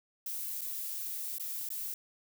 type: noise with dropouts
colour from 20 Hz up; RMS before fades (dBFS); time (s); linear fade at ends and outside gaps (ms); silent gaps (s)
violet; -38; 0.26-1.94; 2; 0.61-0.615 / 1.383-1.397 / 1.689-1.703
effects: none